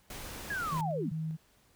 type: noise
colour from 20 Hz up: pink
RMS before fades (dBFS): -43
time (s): 0.1-0.81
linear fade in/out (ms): 2
type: linear sweep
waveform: sine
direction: down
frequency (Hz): 1700 to 120.4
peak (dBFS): -32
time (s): 0.5-1.12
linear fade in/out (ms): 5
type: tone with tremolo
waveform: sine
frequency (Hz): 158.7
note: D#3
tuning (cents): +35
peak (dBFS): -32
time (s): 0.71-1.37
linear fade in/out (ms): 20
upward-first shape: square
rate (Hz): 2.5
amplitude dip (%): 25
effects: pink hiss -66 dBFS RMS until 1.75 s